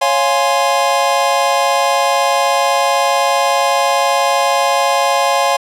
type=chord; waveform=square; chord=Db major seventh; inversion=none; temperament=equal; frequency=554.4 / 698.5 / 830.6 / 1046.5 Hz; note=Db5 / F5 / Ab5 / C6; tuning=0 / 0 / 0 / 0 cents; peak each=-18 dBFS; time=0.01-5.57 s; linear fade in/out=10 ms; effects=low-pass 10000 Hz 12 dB/octave